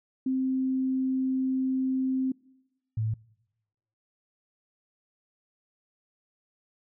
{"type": "tone pair in turn", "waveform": "sine", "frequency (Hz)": [261.6, 109.99], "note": ["C4", "A2"], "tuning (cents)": [0, 0], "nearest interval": "octave + minor third", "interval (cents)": 1500, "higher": "first", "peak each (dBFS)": [-24, -25], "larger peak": "first", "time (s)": [[0.26, 2.32], [2.97, 3.14]], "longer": "first", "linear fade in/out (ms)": 5, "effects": ["noise-tail reverb RT60 1.0 s tail -25 dB re dry"]}